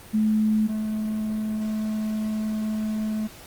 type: tone pair in turn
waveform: sine / triangle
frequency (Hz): 215.9 / 215.9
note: A3 / A3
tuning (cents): -33 / -33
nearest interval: unison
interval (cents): 0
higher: neither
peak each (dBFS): -18 / -22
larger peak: first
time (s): 0.13-0.68 / 0.68-3.28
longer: second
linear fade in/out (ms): 20
effects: pink hiss -45 dBFS RMS until 3.46 s + Opus 32 kbps